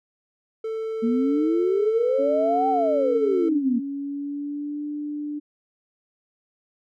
triangle tone, 443.6 Hz, A4, 14 cents sharp, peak -24 dBFS, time 0.64-3.49 s, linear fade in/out 5 ms
sine exponential two-way sweep, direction up then down, 226.8 to 784 to 226.8 Hz, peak -19 dBFS, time 1.02-3.8 s, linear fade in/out 20 ms, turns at 2.69 s
sine tone with pitch glide, 277.2 to 295.4 Hz, C#4 to D4, 0 to +10 cents, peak -27 dBFS, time 2.18-5.4 s, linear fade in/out 20 ms, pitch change +110 cents, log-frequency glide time 3.76-4.85 s
effects none

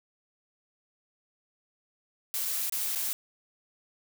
blue noise with dropouts, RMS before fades -31 dBFS, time 2.34-3.13 s, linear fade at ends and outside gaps 0 ms, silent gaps 2.452-2.456 / 2.697-2.723 / 2.95-2.957 s, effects none

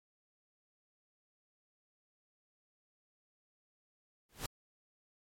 pink noise with exponential growth, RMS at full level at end -35 dBFS, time 4.29-4.46 s, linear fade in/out 2 ms, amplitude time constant 35 ms, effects MP3 64 kbps

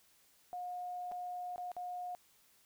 sine tone with dropouts, 718 Hz, F5, 48 cents sharp, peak -39 dBFS, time 0.53-2.15 s, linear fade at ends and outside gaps 0 ms, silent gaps 1.115-1.12 / 1.56-1.58 / 1.717-1.766 s, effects white hiss -68 dBFS RMS until 2.65 s

